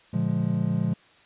triangle chord, Bb dominant seventh, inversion none, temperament just, 116.54 / 145.68 / 174.81 / 209.8 Hz, Bb2 / D3 / F3 / Ab3, 0 / -14 / +2 / +18 cents, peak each -27 / -27 / -24 / -27 dBFS, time 0.13-0.94 s, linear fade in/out 10 ms, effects white hiss -56 dBFS RMS until 1.25 s + resampled to 8000 Hz

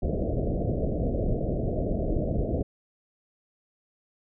pink low-pass noise, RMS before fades -27 dBFS, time 0.02-2.63 s, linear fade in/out 10 ms, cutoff 680 Hz, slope 96 dB/octave, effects none

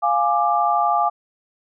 sine chord, D diminished, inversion first, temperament equal with one note detuned, 698.5 / 830.6 / 1182.1 Hz, F5 / Ab5 / D6, 0 / 0 / +11 cents, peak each -20 dBFS, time 0.02-1.1 s, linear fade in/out 20 ms, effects none

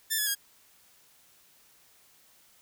5% pulse tone with pitch steps, 1773 / 1701.8 / 1633.4 Hz, A6 / G#6 / G#6, +13 / +42 / -29 cents, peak -16 dBFS, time 0.1-0.352 s, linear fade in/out 20 ms, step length 84 ms, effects white hiss -61 dBFS RMS until 2.61 s

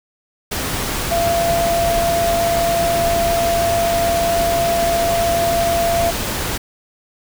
sine tone in noise, 680 Hz, F5, 46 cents flat, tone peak -15 dBFS, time 1.11-6.11 s, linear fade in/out 10 ms, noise pink, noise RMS -22 dBFS, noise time 0.51-6.58 s, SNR +4 dB, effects none

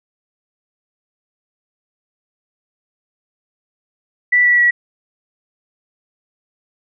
sine tone with pitch steps, 1967 / 1948.9 / 1931 Hz, B6 / B6 / B6, -7 / -23 / -39 cents, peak -9 dBFS, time 4.32-4.71 s, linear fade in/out 10 ms, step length 130 ms, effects none

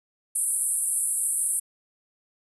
white band-pass noise, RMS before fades -26 dBFS, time 0.35-1.6 s, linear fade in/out 10 ms, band 8400 to 11000 Hz, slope 96 dB/octave, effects none

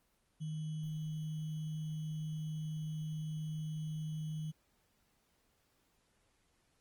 sine tone with sample-and-hold, 155.56 Hz, D#3, in tune, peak -37 dBFS, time 0.4-4.52 s, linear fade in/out 20 ms, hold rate 3150 Hz, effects pink hiss -75 dBFS RMS until 6.8 s + Opus 24 kbps

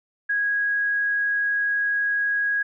sine tone, 1652 Hz, G#6, 10 cents flat, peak -20 dBFS, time 0.29-2.63 s, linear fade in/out 10 ms, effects none

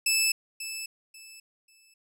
15% pulse tone with echo, 2626 Hz, E7, 7 cents flat, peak -15 dBFS, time 0.06-0.32 s, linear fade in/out 5 ms, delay 540 ms, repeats 3, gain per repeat -12 dB, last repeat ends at 1.94 s, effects none

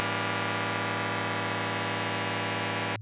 5% pulse chord, E diminished seventh, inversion none, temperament just, 164.81 / 197.78 / 237.3 / 284.8 Hz, E3 / G3 / Bb3 / Db4, 0 / +16 / +31 / +47 cents, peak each -23 dBFS, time 0-2.96 s, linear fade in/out 0 ms, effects added 107 Hz sine -38 dBFS peak until 3.01 s + resampled to 8000 Hz

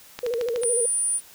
click train, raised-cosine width 0.2 ms, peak -15 dBFS, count 7, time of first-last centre 0.19-0.634 s, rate 13.5 Hz
sine tone with vibrato, 475.9 Hz, A#4, 36 cents sharp, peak -23 dBFS, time 0.23-0.86 s, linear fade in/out 5 ms, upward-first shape square, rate 13 Hz, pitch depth 66 cents each way
sine tone, 9390 Hz, D9, 1 cent flat, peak -21 dBFS, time 0.61-1.21 s, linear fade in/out 50 ms
effects white hiss -49 dBFS RMS until 1.34 s

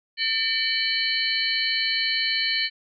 sine tone cluster, 1799 / 2299 / 3025 / 4061 / 4396 Hz, A6 / D7 / F#7 / B7 / C#8, +38 / -37 / +38 / +48 / -15 cents, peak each -28 dBFS, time 0.17-2.7 s, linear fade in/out 50 ms, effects none

